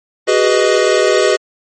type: chord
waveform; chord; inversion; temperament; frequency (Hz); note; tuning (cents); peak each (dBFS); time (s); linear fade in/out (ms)
square; G# minor seventh; third; equal with one note detuned; 375.6 / 415.3 / 493.9 / 622.3; F#4 / G#4 / B4 / D#5; +26 / 0 / 0 / 0; -16; 0.27-1.37; 20
effects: MP3 32 kbps